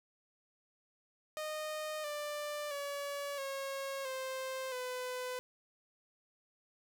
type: tone with pitch steps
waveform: sawtooth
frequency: 616 / 591.6 / 568.1 / 545.6 / 524 / 503.2 Hz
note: D#5 / D5 / C#5 / C#5 / C5 / B4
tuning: -17 / +13 / +42 / -28 / +2 / +32 cents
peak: -34 dBFS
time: 1.37-5.39 s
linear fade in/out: 0 ms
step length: 670 ms
effects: none